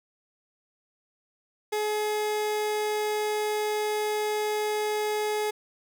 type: tone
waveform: 30% pulse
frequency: 423.5 Hz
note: G#4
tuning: 34 cents sharp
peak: -23 dBFS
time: 1.72-5.51 s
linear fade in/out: 10 ms
effects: none